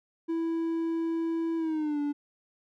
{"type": "tone with pitch glide", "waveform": "triangle", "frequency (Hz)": [329.6, 290.3], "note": ["E4", "D4"], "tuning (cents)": [0, -20], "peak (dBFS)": -25, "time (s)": [0.28, 2.13], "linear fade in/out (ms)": 20, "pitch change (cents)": -220, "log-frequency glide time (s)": [1.57, 2], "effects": []}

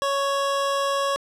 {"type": "tone pair together", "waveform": "square", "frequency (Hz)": [556.1, 1108.7], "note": ["C#5", "C#6"], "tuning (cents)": [5, 0], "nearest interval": "octave", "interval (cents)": 1195, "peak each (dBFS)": -25, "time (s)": [0.02, 1.16], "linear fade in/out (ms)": 0, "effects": ["low-pass 9000 Hz 12 dB/octave", "10-bit"]}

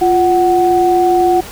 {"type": "tone pair together", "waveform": "sine", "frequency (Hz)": [350, 743.3], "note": ["F4", "F#5"], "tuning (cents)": [4, 8], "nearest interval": "octave + minor second", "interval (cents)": 1304, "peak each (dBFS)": -11, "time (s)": [0.01, 1.41], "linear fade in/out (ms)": 10, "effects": ["pink hiss -31 dBFS RMS until 1.51 s"]}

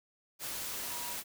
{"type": "tone in noise", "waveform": "sine", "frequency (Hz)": 961, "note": "B5", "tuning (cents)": -48, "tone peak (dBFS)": -45, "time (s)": [0.88, 1.17], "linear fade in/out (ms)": 50, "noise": "white", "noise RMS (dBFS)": -39, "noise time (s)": [0.39, 1.24], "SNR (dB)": -9, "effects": []}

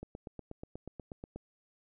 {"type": "click train", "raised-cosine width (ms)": 2, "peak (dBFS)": -29, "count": 12, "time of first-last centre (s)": [0.03, 1.36], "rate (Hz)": 8.27, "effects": []}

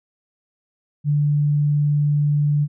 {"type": "tone", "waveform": "sine", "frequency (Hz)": 146.83, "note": "D3", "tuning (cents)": 0, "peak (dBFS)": -15, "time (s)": [1.04, 2.68], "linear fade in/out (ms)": 50, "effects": []}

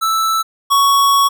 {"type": "tone pair in turn", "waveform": "square", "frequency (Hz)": [1318.5, 1114.8], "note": ["E6", "C#6"], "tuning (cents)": [0, 9], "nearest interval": "minor third", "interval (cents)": 291, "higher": "first", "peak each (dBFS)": [-14, -10], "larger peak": "second", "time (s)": [[0.01, 0.43], [0.7, 1.29]], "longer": "second", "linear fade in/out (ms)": 20, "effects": []}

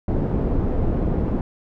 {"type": "low-pass noise", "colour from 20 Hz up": "pink", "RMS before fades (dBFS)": -21, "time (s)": [0.08, 1.41], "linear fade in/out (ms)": 2, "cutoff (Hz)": 450, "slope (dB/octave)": 12, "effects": []}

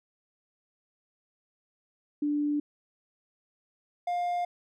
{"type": "tone pair in turn", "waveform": ["sine", "triangle"], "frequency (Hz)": [293.7, 705.6], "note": ["D4", "F5"], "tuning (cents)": [0, 18], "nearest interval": "octave + minor third", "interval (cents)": 1518, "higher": "second", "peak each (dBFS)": [-25, -25], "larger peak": "neither", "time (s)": [[2.22, 2.6], [4.07, 4.45]], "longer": "neither", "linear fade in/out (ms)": 5, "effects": []}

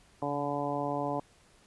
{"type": "harmonic tone with a mistuned harmonic", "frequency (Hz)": 143.8, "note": "D3", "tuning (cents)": -36, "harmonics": [1, 2, 3, 4, 5, 6, 7], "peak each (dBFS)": [-40, -36, -39, -36, -36, -38, -39], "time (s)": [0.22, 1.2], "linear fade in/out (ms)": 2, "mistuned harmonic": 1, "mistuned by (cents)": -36, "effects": ["pink hiss -62 dBFS RMS until 1.66 s", "resampled to 24000 Hz"]}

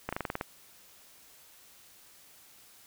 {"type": "slowing click train", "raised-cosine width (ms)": 0.5, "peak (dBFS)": -17, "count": 8, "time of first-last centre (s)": [0.09, 0.411], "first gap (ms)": 36, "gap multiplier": 1.08, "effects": ["white hiss -57 dBFS RMS until 2.86 s"]}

